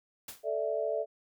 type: noise with exponential decay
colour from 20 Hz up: white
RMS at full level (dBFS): -39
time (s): 0.28-0.48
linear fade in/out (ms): 5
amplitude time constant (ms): 42
type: chord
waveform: sine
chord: A suspended fourth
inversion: none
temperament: just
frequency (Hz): 440 / 586.7 / 660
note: A4 / D5 / E5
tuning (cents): 0 / -2 / +2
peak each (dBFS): -34 / -33 / -33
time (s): 0.43-1.06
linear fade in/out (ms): 50
effects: none